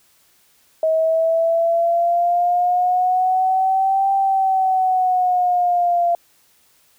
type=exponential two-way sweep; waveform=sine; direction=up then down; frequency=636 to 784 to 688 Hz; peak=-14 dBFS; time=0.83-6.15 s; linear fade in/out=2 ms; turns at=4.12 s; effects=white hiss -57 dBFS RMS until 6.98 s